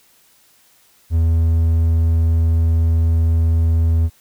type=tone; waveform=triangle; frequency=82 Hz; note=E2; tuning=9 cents flat; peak=-10 dBFS; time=1.1-4.1 s; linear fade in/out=50 ms; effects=white hiss -54 dBFS RMS until 4.2 s